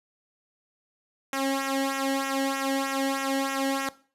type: tone with flanger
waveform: sawtooth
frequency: 271.3 Hz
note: C#4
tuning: 37 cents flat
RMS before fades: -27 dBFS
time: 1.33-3.89 s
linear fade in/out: 2 ms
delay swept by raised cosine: 0.22 to 0.83 ms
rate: 3.2 Hz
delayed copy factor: -0.8
effects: noise-tail reverb RT60 0.4 s tail -18 dB re dry + resampled to 32000 Hz